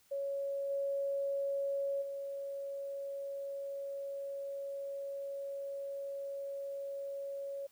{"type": "tone with level steps", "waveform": "sine", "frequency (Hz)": 556, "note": "C#5", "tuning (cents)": 5, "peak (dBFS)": [-34, -32, -38], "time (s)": [0.11, 7.67], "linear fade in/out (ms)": 10, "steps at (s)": [0.69, 2.01], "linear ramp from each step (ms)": 20, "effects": ["white hiss -68 dBFS RMS until 7.71 s"]}